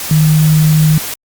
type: tone in noise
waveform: sine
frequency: 155.1 Hz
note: D#3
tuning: 5 cents flat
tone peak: -6 dBFS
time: 0.11-0.98 s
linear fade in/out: 2 ms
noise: white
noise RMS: -22 dBFS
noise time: 0-1.14 s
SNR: +13 dB
effects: Opus 48 kbps